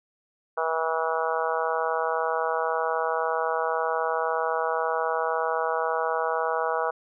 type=harmonic tone; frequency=161.9 Hz; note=E3; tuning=31 cents flat; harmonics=3 / 4 / 5 / 6 / 7 / 8 / 9; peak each=-29 / -30 / -31 / -32 / -32 / -33 / -34 dBFS; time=0.57-6.91 s; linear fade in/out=10 ms; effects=none